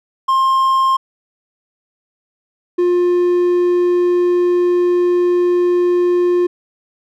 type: tone pair in turn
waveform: triangle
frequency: 1061 / 354.1 Hz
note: C6 / F4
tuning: +24 / +24 cents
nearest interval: octave + perfect fifth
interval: 1900 cents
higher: first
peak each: -9 dBFS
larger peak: neither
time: 0.28-0.97 / 2.78-6.47 s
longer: second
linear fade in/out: 10 ms
effects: none

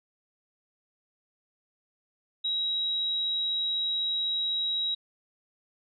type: tone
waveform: sine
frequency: 3844 Hz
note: B7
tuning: 48 cents flat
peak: -26 dBFS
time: 2.44-4.95 s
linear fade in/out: 10 ms
effects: none

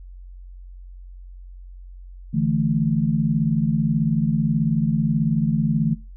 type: chord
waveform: sine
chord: D suspended second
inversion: none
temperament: just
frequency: 146.83 / 165.19 / 220.2 Hz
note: D3 / E3 / A3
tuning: 0 / +4 / +2 cents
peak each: -22 dBFS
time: 2.33-5.95 s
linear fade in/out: 20 ms
effects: noise-tail reverb RT60 0.3 s tail -21 dB re dry + added 45 Hz sine -37 dBFS peak until 6.16 s

